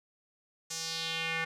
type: tone with band-pass filter sweep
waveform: square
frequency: 163.6 Hz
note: E3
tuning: 13 cents flat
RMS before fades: -35 dBFS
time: 0.7-1.45 s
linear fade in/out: 10 ms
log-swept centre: 6700 to 1900 Hz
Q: 2.5
effects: none